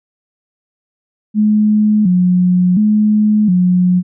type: tone with vibrato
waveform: sine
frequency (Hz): 195.7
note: G3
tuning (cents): -3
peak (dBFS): -8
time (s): 1.34-4.03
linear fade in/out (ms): 50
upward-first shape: square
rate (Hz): 0.7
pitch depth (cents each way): 140
effects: none